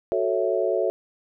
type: chord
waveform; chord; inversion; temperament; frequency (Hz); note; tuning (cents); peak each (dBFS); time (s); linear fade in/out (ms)
sine; F# minor seventh; none; equal; 370 / 440 / 554.4 / 659.3; F#4 / A4 / C#5 / E5; 0 / 0 / 0 / 0; -26; 0.12-0.9; 0
effects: none